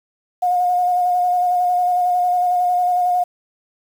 sine tone with vibrato, 718 Hz, F5, 48 cents sharp, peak -14 dBFS, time 0.42-3.24 s, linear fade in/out 10 ms, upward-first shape square, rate 11 Hz, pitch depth 15 cents each way, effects 7-bit

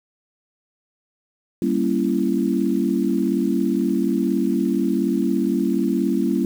sine chord, G diminished seventh, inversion none, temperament equal with one note detuned, 196 / 233.1 / 277.2 / 335.4 Hz, G3 / Bb3 / Db4 / Fb4, 0 / 0 / 0 / +30 cents, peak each -23 dBFS, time 1.62-6.45 s, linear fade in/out 2 ms, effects 7-bit

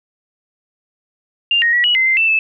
sine tone with pitch steps, 2796 / 1870 / 1932 / 2922 / 2066 / 2082 / 2661 / 2620 Hz, F7 / A#6 / B6 / F#7 / C7 / C7 / E7 / E7, +1 / +5 / -39 / -22 / -22 / -9 / +16 / -11 cents, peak -11 dBFS, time 1.51-2.39 s, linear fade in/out 2 ms, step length 110 ms, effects none

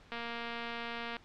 click train, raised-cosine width 0.3 ms, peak -24 dBFS, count 246, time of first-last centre 0.12-1.167 s, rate 234 Hz, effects pink hiss -59 dBFS RMS until 1.24 s + low-pass 4000 Hz 12 dB/octave

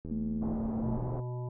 click train, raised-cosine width 3 ms, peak -29 dBFS, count 40, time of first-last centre 0.05-0.536 s, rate 80.2 Hz
sine tone with pitch glide, 220 to 223.2 Hz, A3 to A3, 0 to +25 cents, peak -31 dBFS, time 0.11-0.97 s, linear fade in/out 5 ms, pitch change +25 cents, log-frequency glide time 0.45-0.55 s
pink low-pass noise, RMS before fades -38 dBFS, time 0.41-1.21 s, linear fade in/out 20 ms, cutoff 840 Hz, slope 24 dB/octave
harmonic tone, 123.47 Hz, B2, in tune, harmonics 1 / 3 / 5 / 7 / 8, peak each -34 / -44 / -48 / -51 / -52 dBFS, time 0.83-1.49 s, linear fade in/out 5 ms
effects none

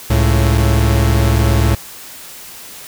45% pulse tone pair together, 69.21 / 110 Hz, C#2 / A2, -2 / 0 cents, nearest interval minor sixth, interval 802 cents, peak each -13 dBFS, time 0.1-1.75 s, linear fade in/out 5 ms, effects white hiss -34 dBFS RMS until 2.87 s

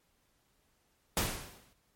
pink noise with exponential decay, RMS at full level -28 dBFS, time 1.17-1.73 s, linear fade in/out 1 ms, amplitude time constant 120 ms, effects pink hiss -73 dBFS RMS until 1.95 s + MP3 64 kbps

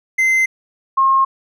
triangle / sine tone pair in turn, 2069 / 1073.5 Hz, C7 / C6, -20 / +44 cents, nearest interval major seventh, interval 1136 cents, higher first, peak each -10 dBFS, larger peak neither, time 0.18-0.46 / 0.97-1.25 s, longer neither, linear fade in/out 10 ms, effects none

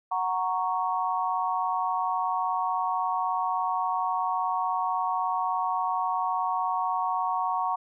sine chord, F# major, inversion none, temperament equal, 740 / 932.3 / 1108.7 Hz, F#5 / A#5 / C#6, 0 / 0 / 0 cents, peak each -29 dBFS, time 0.11-7.76 s, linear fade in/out 10 ms, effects none

